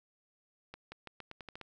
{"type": "accelerating click train", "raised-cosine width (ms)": 0.3, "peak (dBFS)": -29, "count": 9, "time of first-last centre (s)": [0.74, 1.613], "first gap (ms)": 180, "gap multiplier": 0.85, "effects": []}